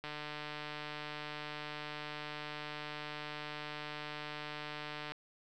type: click train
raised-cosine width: 0.3 ms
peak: -26 dBFS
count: 763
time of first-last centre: 0.04-5.12 s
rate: 150 Hz
effects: none